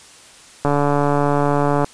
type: click train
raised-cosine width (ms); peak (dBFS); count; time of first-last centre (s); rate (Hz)
1; -4; 173; 0.65-1.844; 144
effects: white hiss -44 dBFS RMS until 1.93 s + resampled to 22050 Hz